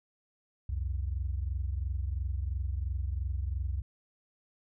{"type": "tone pair together", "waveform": "sine", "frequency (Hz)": [64.38, 87.31], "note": ["C2", "F2"], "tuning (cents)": [-27, 0], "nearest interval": "perfect fourth", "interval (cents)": 527, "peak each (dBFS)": [-31, -34], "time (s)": [0.69, 3.82], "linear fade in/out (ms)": 5, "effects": ["tanh soft clip ceiling -23 dBFS"]}